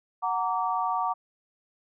sine chord, Gb augmented, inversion none, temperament just, 740 / 925 / 1156.2 Hz, Gb5 / Bb5 / D6, 0 / -14 / -27 cents, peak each -29 dBFS, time 0.22-1.14 s, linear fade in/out 20 ms, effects none

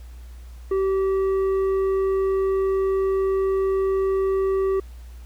sine tone with tanh clipping, 385.4 Hz, G4, 29 cents flat, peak -20 dBFS, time 0.71-4.8 s, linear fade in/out 5 ms, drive 7 dB, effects added 60 Hz sine -37 dBFS peak until 5.25 s + pink hiss -55 dBFS RMS until 5.25 s

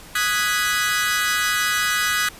sawtooth chord, G# minor seventh, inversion second, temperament equal, 1244.5 / 1480 / 1661.2 / 1975.5 Hz, D#6 / F#6 / G#6 / B6, 0 / 0 / 0 / 0 cents, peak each -21 dBFS, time 0.15-2.29 s, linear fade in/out 5 ms, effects pink hiss -42 dBFS RMS until 2.39 s + resampled to 32000 Hz

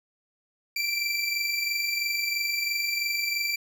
25% pulse tone pair together, 2326 / 2349 Hz, D7 / D7, -17 / 0 cents, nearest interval unison, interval 17 cents, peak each -28 / -23 dBFS, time 0.76-3.56 s, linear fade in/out 5 ms, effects none

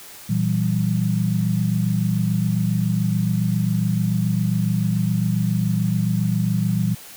sine chord, E diminished, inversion second, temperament equal with one note detuned, 116.54 / 164.81 / 191.96 Hz, Bb2 / E3 / G3, 0 / 0 / -36 cents, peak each -22 dBFS, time 0.29-6.95 s, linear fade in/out 10 ms, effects white hiss -41 dBFS RMS until 7.16 s

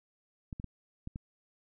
clicks, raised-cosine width 5 ms, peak -27 dBFS, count 5, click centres 0.528 / 0.599 / 0.643 / 1.074 / 1.159 s, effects none

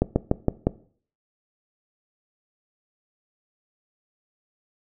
slowing click train, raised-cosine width 2 ms, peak -5 dBFS, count 5, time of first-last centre 0.02-0.67 s, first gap 140 ms, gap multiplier 1.1, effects noise-tail reverb RT60 0.5 s tail -19 dB re dry

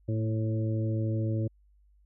harmonic tone with a mistuned harmonic, 110 Hz, A2, in tune, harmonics 1 / 2 / 3 / 4 / 5, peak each -27 / -37 / -35 / -44 / -40 dBFS, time 0.08-1.48 s, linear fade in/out 10 ms, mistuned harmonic 2, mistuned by +25 cents, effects added 50 Hz sine -59 dBFS peak until 2.05 s

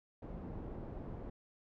pink low-pass noise, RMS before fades -45 dBFS, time 0.22-1.3 s, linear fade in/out 5 ms, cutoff 570 Hz, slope 12 dB/octave, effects none

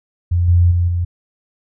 sine tone with level steps, 87.31 Hz, F2, in tune, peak -12 / -8 / -12 / -15 dBFS, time 0.31-1.05 s, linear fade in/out 10 ms, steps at 0.48 / 0.71 / 0.88 s, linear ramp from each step 5 ms, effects none

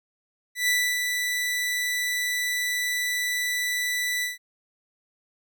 sawtooth tone with ADSR envelope, 1975.5 Hz, B6, in tune, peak -16 dBFS, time 0.55-4.38 s, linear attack 130 ms, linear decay 290 ms, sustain -5 dB, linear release 150 ms, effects none

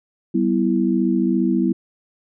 sine chord, E minor, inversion first, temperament equal with one note detuned, 192.3 / 246.9 / 329.6 Hz, G3 / B3 / E4, -33 / 0 / 0 cents, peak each -20 dBFS, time 0.34-1.73 s, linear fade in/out 10 ms, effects none

